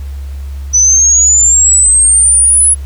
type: exponential sweep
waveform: sine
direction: up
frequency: 5940 to 10340 Hz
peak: -4 dBFS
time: 0.73-2.75 s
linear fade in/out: 20 ms
effects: added 69 Hz sine -19 dBFS peak until 2.85 s + pink hiss -42 dBFS RMS until 2.85 s